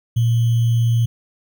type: tone with sample-and-hold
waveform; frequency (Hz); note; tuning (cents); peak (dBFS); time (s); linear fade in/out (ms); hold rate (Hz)
sine; 116.54; A#2; 0; -13; 0.16-1.06; 10; 3150
effects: none